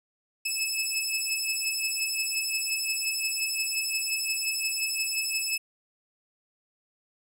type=beating tone pair; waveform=15% pulse; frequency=2600 / 2605.7 Hz; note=E7 / E7; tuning=-24 / -21 cents; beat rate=5.7 Hz; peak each=-24 / -22 dBFS; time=0.45-5.58 s; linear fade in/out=10 ms; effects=none